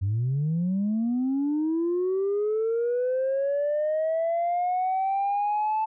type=linear sweep; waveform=sine; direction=up; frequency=92.5 to 880 Hz; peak=-21 dBFS; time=0.01-5.86 s; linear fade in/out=20 ms; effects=tanh soft clip ceiling -20 dBFS